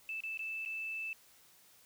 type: tone with dropouts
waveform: sine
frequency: 2637 Hz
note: E7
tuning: in tune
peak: -37 dBFS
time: 0.09-1.13 s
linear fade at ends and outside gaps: 1 ms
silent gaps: 0.205-0.236 / 0.374-0.392 / 0.651-0.659 s
effects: white hiss -63 dBFS RMS until 1.85 s